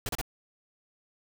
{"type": "noise bursts", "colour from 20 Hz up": "pink", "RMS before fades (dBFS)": -32, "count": 3, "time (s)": [0.06, 0.214], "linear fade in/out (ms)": 2, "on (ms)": 30, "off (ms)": 32, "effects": []}